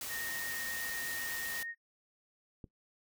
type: noise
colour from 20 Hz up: white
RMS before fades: -41 dBFS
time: 0.01-1.63 s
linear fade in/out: 2 ms
type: tone with vibrato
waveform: sine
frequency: 1852 Hz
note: A#6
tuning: 12 cents flat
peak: -39 dBFS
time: 0.08-1.75 s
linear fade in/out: 50 ms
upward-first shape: triangle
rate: 8.2 Hz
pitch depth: 10 cents each way
type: click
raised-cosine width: 3 ms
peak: -34 dBFS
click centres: 2.642 s
effects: noise-tail reverb RT60 0.1 s tail -18 dB re dry